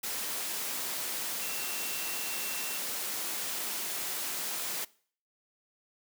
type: tone in noise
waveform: sine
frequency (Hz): 2708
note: E7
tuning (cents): +46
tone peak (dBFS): -43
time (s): 1.41-2.79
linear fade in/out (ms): 10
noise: white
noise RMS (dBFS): -35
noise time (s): 0.03-4.85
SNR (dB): -11
effects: noise-tail reverb RT60 0.5 s tail -22 dB re dry + high-pass 200 Hz 12 dB/octave